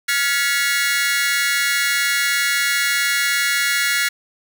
sawtooth tone cluster, 1409 / 1695 / 1953 / 2192 Hz, F6 / G#6 / B6 / C#7, +15 / +35 / -20 / -20 cents, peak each -19 dBFS, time 0.08-4.09 s, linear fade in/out 10 ms, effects none

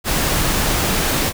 pink noise, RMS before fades -18 dBFS, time 0.04-1.33 s, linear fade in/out 50 ms, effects none

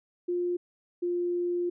sine tone pair in turn, 353.1 / 351.2 Hz, F4 / F4, +19 / +10 cents, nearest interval unison, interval 9 cents, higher first, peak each -26 dBFS, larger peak neither, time 0.28-0.57 / 1.02-1.7 s, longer second, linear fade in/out 10 ms, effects none

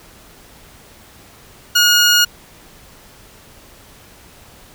15% pulse tone, 1437 Hz, F6, 49 cents sharp, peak -3 dBFS, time 1.75-2.25 s, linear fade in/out 10 ms, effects pink hiss -44 dBFS RMS until 4.74 s

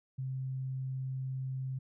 sine tone, 131.5 Hz, C3, 9 cents sharp, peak -34 dBFS, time 0.18-1.79 s, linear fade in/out 10 ms, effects none

